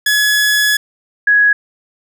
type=tone pair in turn; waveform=sawtooth / sine; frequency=1695 / 1668.8 Hz; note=G#6 / G#6; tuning=+35 / +8 cents; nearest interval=unison; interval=27 cents; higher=first; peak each=-7 dBFS; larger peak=neither; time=0.06-0.77 / 1.27-1.53 s; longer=first; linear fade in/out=5 ms; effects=none